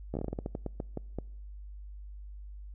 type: slowing click train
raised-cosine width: 2 ms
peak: -21 dBFS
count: 15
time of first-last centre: 0.14-1.186 s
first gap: 13 ms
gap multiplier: 1.24
effects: noise-tail reverb RT60 0.9 s tail -26 dB re dry + added 50 Hz sine -42 dBFS peak until 2.74 s